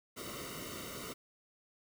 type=noise with comb filter; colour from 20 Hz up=pink; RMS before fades=-44 dBFS; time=0.16-1.14 s; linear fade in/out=20 ms; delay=1.2 ms; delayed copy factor=-1; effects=none